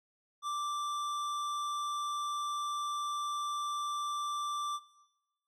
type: tone with hard clipping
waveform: sine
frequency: 1174.7 Hz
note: D6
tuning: in tune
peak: -35 dBFS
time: 0.42-4.8 s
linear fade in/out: 50 ms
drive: 13 dB
effects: noise-tail reverb RT60 1.0 s tail -17 dB re dry